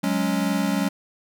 square chord, F# suspended second, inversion none, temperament equal, 185 / 207.7 / 277.2 Hz, F#3 / G#3 / C#4, 0 / 0 / 0 cents, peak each -26 dBFS, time 0.03-0.89 s, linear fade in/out 10 ms, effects none

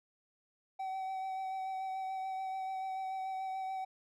triangle tone with vibrato, 762 Hz, G5, 49 cents flat, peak -34 dBFS, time 0.79-3.85 s, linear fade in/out 10 ms, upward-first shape sine, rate 6.9 Hz, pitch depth 16 cents each way, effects none

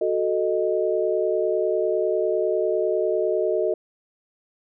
sine chord, D# diminished, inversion first, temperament equal, 370 / 440 / 622.3 Hz, F#4 / A4 / D#5, 0 / 0 / 0 cents, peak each -24 dBFS, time 0.01-3.74 s, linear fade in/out 5 ms, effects none

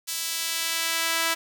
sawtooth tone with high-pass filter sweep, 329.6 Hz, E4, in tune, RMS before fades -27 dBFS, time 0.07-1.35 s, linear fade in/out 20 ms, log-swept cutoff 4900 to 1300 Hz, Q 0.71, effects 8-bit

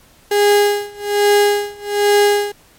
35% pulse tone with tremolo, 410.3 Hz, G#4, 21 cents flat, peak -7 dBFS, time 0.31-2.52 s, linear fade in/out 5 ms, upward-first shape sine, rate 1.2 Hz, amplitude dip 95%, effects pink hiss -49 dBFS RMS until 2.78 s + MP3 64 kbps

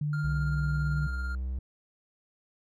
sine tone, 148.5 Hz, D3, 20 cents sharp, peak -27 dBFS, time 0.01-1.07 s, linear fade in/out 5 ms
triangle tone with tremolo, 1400 Hz, F6, 4 cents sharp, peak -34 dBFS, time 0.13-1.35 s, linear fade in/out 2 ms, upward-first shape sine, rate 18 Hz, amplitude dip 35%
triangle tone with vibrato, 64.1 Hz, C2, 35 cents flat, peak -28 dBFS, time 0.24-1.59 s, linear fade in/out 5 ms, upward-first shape sine, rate 1.7 Hz, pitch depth 12 cents each way
effects none

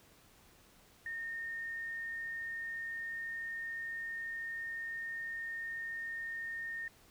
sine tone, 1833 Hz, A#6, 30 cents flat, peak -38 dBFS, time 1.06-6.88 s, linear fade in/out 2 ms, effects pink hiss -63 dBFS RMS until 7.1 s

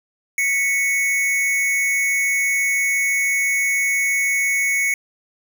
square tone pair together, 1977.6 / 2217 Hz, B6 / C#7, +2 / 0 cents, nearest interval major second, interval 198 cents, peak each -28 / -18 dBFS, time 0.38-4.94 s, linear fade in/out 2 ms, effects none

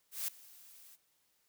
blue noise with ADSR envelope, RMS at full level -35 dBFS, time 0.11-0.97 s, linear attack 170 ms, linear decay 6 ms, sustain -22 dB, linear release 33 ms, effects white hiss -75 dBFS RMS until 1.48 s

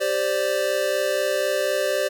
square chord, G suspended fourth, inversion none, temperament equal, 392 / 523.3 / 587.3 Hz, G4 / C5 / D5, 0 / 0 / 0 cents, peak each -29 / -26 / -24 dBFS, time 0-2.09 s, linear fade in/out 20 ms, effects none

